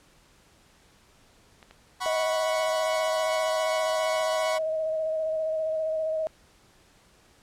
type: clicks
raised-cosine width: 0.3 ms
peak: -32 dBFS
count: 4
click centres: 1.628 / 1.71 / 2.058 / 2.215 s
type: chord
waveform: sawtooth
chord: F# suspended fourth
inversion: none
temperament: equal with one note detuned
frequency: 740 / 984.3 / 1108.7 Hz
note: F#5 / B5 / C#6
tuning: 0 / -6 / 0 cents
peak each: -29 dBFS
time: 2-4.59 s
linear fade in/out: 20 ms
type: tone with vibrato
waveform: sine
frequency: 633 Hz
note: D#5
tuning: 30 cents sharp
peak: -25 dBFS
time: 2.06-6.27 s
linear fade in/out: 0 ms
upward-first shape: square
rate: 15 Hz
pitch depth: 17 cents each way
effects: pink hiss -59 dBFS RMS until 7.42 s + low-pass 10000 Hz 12 dB/octave